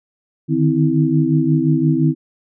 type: tone cluster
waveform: sine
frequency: 149.4 / 155.1 / 258.7 / 325.1 Hz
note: D3 / D#3 / C4 / E4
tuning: +30 / -5 / -19 / -24 cents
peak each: -18 dBFS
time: 0.48-2.15 s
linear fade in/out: 50 ms
effects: none